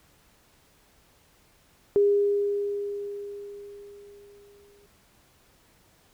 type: tone with exponential decay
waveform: sine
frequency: 406 Hz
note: G#4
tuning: 39 cents flat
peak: -16 dBFS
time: 1.96-4.86 s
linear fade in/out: 0 ms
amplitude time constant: 630 ms
effects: pink hiss -61 dBFS RMS until 6.13 s